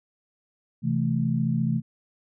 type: chord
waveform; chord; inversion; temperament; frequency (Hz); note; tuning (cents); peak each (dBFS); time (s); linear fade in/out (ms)
sine; A minor; first; equal; 130.81 / 164.81 / 220; C3 / E3 / A3; 0 / 0 / 0; -26; 0.82-1.82; 50
effects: none